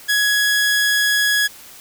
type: tone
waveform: sawtooth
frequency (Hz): 1673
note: G#6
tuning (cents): +12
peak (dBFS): -11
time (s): 0.08-1.48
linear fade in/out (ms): 20
effects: white hiss -41 dBFS RMS until 1.8 s